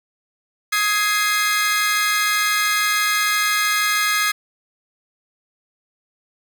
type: chord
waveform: sawtooth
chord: Ab major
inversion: second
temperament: equal with one note detuned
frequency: 1259 / 1661.2 / 2093 Hz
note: Eb6 / Ab6 / C7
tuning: +20 / 0 / 0 cents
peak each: -18 dBFS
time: 0.72-4.32 s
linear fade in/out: 10 ms
effects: none